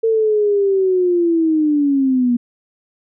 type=linear sweep; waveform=sine; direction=down; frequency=453.6 to 237.5 Hz; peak=-12 dBFS; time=0.03-2.37 s; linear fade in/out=10 ms; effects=none